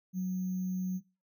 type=tone with sample-and-hold; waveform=sine; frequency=184.7 Hz; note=F#3; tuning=3 cents flat; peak=-30 dBFS; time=0.13-1.01 s; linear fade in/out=50 ms; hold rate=6300 Hz; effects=noise-tail reverb RT60 0.3 s tail -22 dB re dry